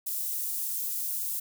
white high-pass noise, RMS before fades -32 dBFS, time 0.06-1.4 s, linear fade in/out 10 ms, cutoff 10000 Hz, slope 12 dB/octave, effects none

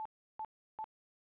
sine tone bursts, 872 Hz, A5, 16 cents flat, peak -38 dBFS, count 3, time 0-0.842 s, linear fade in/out 0 ms, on 54 ms, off 340 ms, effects resampled to 8000 Hz + 13-bit

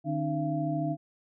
sine tone cluster, 151.3 / 271.7 / 305 / 680 Hz, D#3 / C#4 / D#4 / F5, -48 / -35 / -34 / -46 cents, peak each -31 / -36 / -32 / -33 dBFS, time 0.04-0.97 s, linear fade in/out 50 ms, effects none

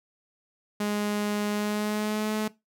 sawtooth tone with pitch glide, 207.7 to 214.9 Hz, G#3 to A3, 0 to -41 cents, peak -22 dBFS, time 0.8-2.48 s, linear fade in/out 5 ms, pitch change +59 cents, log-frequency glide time 1.51-2.34 s, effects noise-tail reverb RT60 0.2 s tail -19 dB re dry

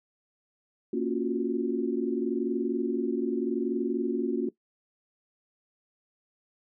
sine chord, Gb major seventh, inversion first, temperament equal, 233.1 / 277.2 / 349.2 / 370 Hz, Bb3 / Db4 / F4 / Gb4, 0 / 0 / 0 / 0 cents, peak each -31 dBFS, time 0.93-4.49 s, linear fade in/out 5 ms, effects noise-tail reverb RT60 0.1 s tail -18 dB re dry

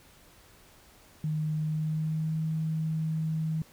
sine tone with pitch glide, 154.5 to 158.48 Hz, D#3 to D#3, -12 to +32 cents, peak -27 dBFS, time 1.24-3.62 s, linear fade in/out 2 ms, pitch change +44 cents, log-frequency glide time 1.58-2.39 s, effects pink hiss -57 dBFS RMS until 3.72 s

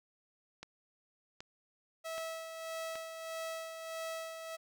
click train, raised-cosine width 0.2 ms, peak -28 dBFS, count 4, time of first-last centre 0.63-2.956 s, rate 1.29 Hz
sawtooth tone with tremolo, 650 Hz, E5, 24 cents flat, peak -34 dBFS, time 2.04-4.57 s, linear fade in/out 20 ms, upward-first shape sine, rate 1.6 Hz, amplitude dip 50%
effects none

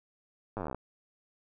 slowing click train, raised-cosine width 1 ms, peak -22 dBFS, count 15, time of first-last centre 0.57-0.746 s, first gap 9 ms, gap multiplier 1.05, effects none

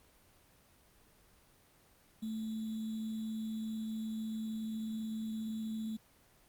sine tone with sample-and-hold, 220 Hz, A3, in tune, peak -36 dBFS, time 2.22-5.97 s, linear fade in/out 10 ms, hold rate 3675 Hz, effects pink hiss -65 dBFS RMS until 6.48 s + Opus 24 kbps

